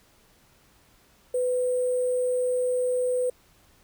sine tone with sample-and-hold, 500 Hz, B4, 21 cents sharp, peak -22 dBFS, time 1.34-3.3 s, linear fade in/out 5 ms, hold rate 8820 Hz, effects pink hiss -60 dBFS RMS until 3.83 s

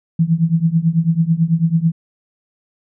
sine tone with tremolo, 164.81 Hz, E3, in tune, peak -8 dBFS, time 0.19-1.92 s, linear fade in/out 5 ms, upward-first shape triangle, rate 9.1 Hz, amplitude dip 95%, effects none

